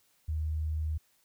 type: tone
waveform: sine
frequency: 77.78 Hz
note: D#2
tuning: in tune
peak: -29 dBFS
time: 0.28-0.98 s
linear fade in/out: 10 ms
effects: white hiss -69 dBFS RMS until 1.24 s